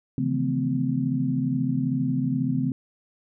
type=tone cluster; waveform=sine; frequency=135.6 / 158 / 170.5 / 219.5 / 255.7 Hz; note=C#3 / D#3 / F3 / A3 / C4; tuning=-38 / +27 / -41 / -4 / -40 cents; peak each=-27 / -32 / -32 / -31 / -25 dBFS; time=0.18-2.72 s; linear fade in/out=2 ms; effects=none